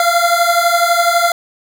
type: beating tone pair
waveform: 25% pulse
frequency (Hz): 683 / 695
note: F5 / F5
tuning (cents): -39 / -9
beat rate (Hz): 12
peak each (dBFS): -10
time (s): 0-1.32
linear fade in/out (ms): 2
effects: none